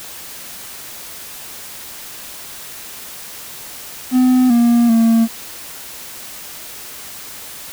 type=tone with pitch steps; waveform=triangle; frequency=253.8 / 236.6 / 227.5 Hz; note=B3 / A#3 / A#3; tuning=+47 / +26 / -42 cents; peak=-7 dBFS; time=4.11-5.28 s; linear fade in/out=50 ms; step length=390 ms; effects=white hiss -33 dBFS RMS until 7.72 s